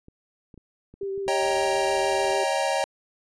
clicks, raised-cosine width 3 ms, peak -34 dBFS, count 8, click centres 0.084 / 0.542 / 0.577 / 0.94 / 1.032 / 1.178 / 1.267 / 1.572 s
sine tone with vibrato, 392 Hz, G4, in tune, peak -27 dBFS, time 1.01-2.44 s, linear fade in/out 5 ms, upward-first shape sine, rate 6.8 Hz, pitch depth 21 cents each way
square chord, Eb dominant seventh, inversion third, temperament equal with one note detuned, 554.4 / 630.2 / 784 / 932.3 Hz, Db5 / Eb5 / G5 / Bb5, 0 / +22 / 0 / 0 cents, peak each -28 / -29 / -28 / -31 dBFS, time 1.28-2.84 s, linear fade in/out 0 ms
pink noise, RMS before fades -47 dBFS, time 1.38-2.4 s, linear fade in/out 50 ms
effects resampled to 22050 Hz

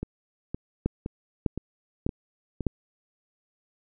two click trains, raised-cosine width 3 ms, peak -11 / -18 dBFS, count 4 / 6, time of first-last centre 0.86-2.667 / 0.03-2.607 s, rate 1.66 / 1.94 Hz, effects none

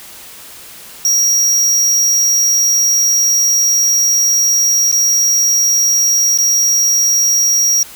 square tone with dropouts, 5680 Hz, F8, 28 cents sharp, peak -10 dBFS, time 1.05-7.83 s, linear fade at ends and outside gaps 1 ms, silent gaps 4.915-4.926 / 6.376-6.386 s, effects white hiss -35 dBFS RMS until 7.95 s

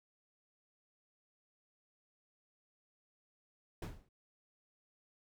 brown noise with exponential decay, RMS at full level -35 dBFS, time 3.82-4.09 s, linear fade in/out 5 ms, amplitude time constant 58 ms, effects none

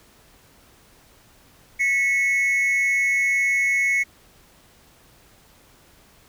triangle tone pair together, 1958.1 / 2200 Hz, B6 / C#7, -15 / -14 cents, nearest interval major second, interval 201 cents, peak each -23 / -17 dBFS, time 1.79-4.04 s, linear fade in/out 20 ms, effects pink hiss -54 dBFS RMS until 6.28 s

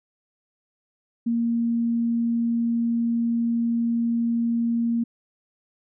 sine tone, 233.1 Hz, A#3, in tune, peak -20 dBFS, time 1.26-5.04 s, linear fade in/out 10 ms, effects none

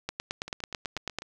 two click trains, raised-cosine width 0.2 ms, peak -23 / -14 dBFS, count 7 / 11, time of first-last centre 0.48-1.221 / 0.09-1.186 s, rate 8.1 / 9.12 Hz, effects none

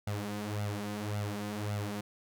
sawtooth tone with flanger, 103.83 Hz, G#2, in tune, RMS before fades -36 dBFS, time 0.07-2.01 s, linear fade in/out 5 ms, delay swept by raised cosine 1.4 to 5.7 ms, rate 1.8 Hz, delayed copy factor +0.75, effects none

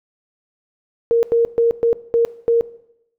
sine tone bursts at uneven times, 465.2 Hz, A#4, 4 cents flat, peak -11 dBFS, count 6, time 1.11-1.23 / 1.32-1.45 / 1.58-1.71 / 1.83-1.93 / 2.14-2.25 / 2.48-2.61 s, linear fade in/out 0 ms, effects noise-tail reverb RT60 0.8 s tail -19 dB re dry

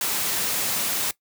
white noise, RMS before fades -25 dBFS, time 0.01-1.11 s, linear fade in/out 2 ms, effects noise-tail reverb RT60 0.1 s tail -19 dB re dry + high-pass 100 Hz 12 dB/octave

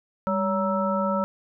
harmonic tone with a mistuned harmonic, 188.2 Hz, F#3, 30 cents sharp, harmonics 1 / 3 / 5 / 7, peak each -26 / -26 / -30 / -28 dBFS, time 0.27-1.24 s, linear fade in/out 0 ms, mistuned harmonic 1, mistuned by +110 cents, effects none

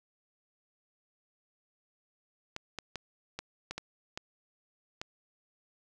clicks, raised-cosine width 0.2 ms, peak -20 dBFS, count 8, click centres 2.564 / 2.787 / 2.957 / 3.39 / 3.71 / 3.78 / 4.175 / 5.015 s, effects none

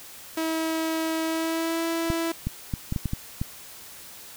sawtooth tone with pitch glide, 322.2 to 330.9 Hz, E4 to E4, -39 to +7 cents, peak -21 dBFS, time 0.37-2.32 s, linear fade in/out 5 ms, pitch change +46 cents, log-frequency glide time 1.24-1.85 s
clicks, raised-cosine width 5 ms, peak -14 dBFS, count 8, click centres 2.102 / 2.47 / 2.738 / 2.924 / 2.962 / 3.057 / 3.134 / 3.415 s
effects white hiss -44 dBFS RMS until 4.36 s

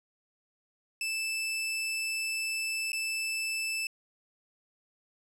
sawtooth tone with dropouts, 2637 Hz, E7, in tune, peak -27 dBFS, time 1.01-3.87 s, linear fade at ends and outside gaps 2 ms, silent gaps 2.92-2.93 s, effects low-pass 12000 Hz 12 dB/octave

